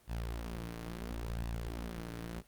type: tone with flanger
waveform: sawtooth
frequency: 57.3 Hz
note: A#1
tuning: 29 cents flat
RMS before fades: -39 dBFS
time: 0.07-2.43 s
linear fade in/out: 50 ms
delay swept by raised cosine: 1.1 to 6.7 ms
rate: 0.72 Hz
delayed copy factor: +0.55
effects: pink hiss -65 dBFS RMS until 2.47 s + Opus 24 kbps